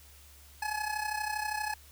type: tone with amplitude modulation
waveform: 25% pulse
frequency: 850 Hz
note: G#5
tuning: 40 cents sharp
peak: -25 dBFS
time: 0.62-1.74 s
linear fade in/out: 5 ms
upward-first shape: sine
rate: 32.5 Hz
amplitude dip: 70%
effects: added 71 Hz sine -55 dBFS peak until 1.91 s + white hiss -57 dBFS RMS until 1.91 s